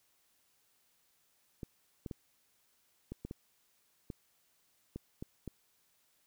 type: clicks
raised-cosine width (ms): 3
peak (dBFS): -28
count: 10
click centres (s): 1.632 / 2.062 / 2.112 / 3.12 / 3.25 / 3.311 / 4.102 / 4.96 / 5.225 / 5.477
effects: white hiss -73 dBFS RMS until 6.26 s